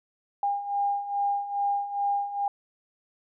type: beating tone pair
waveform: sine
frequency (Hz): 805 / 807.4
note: G5 / G#5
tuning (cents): +46 / -49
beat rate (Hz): 2.4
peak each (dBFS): -31 / -26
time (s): 0.43-2.48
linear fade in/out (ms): 2
effects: none